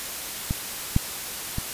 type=clicks; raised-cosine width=5 ms; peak=-12 / -6 / -15 dBFS; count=3; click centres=0.509 / 0.964 / 1.584 s; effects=white hiss -33 dBFS RMS until 1.73 s + resampled to 32000 Hz